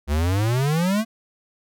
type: exponential sweep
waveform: square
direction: up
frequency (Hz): 69.3 to 229.7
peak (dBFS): -19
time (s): 0.07-1.05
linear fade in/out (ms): 50
effects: none